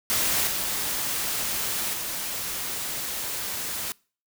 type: noise with level steps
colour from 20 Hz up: white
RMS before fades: -24 / -28 / -31 dBFS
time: 0.1-3.92 s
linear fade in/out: 0 ms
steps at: 0.47 / 1.93 s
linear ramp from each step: 2 ms
effects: noise-tail reverb RT60 0.4 s tail -25 dB re dry